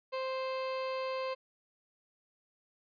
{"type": "tone", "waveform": "30% pulse", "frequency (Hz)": 523.3, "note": "C5", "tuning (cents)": 0, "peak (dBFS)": -31, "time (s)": [0.12, 1.35], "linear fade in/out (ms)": 20, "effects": ["resampled to 11025 Hz"]}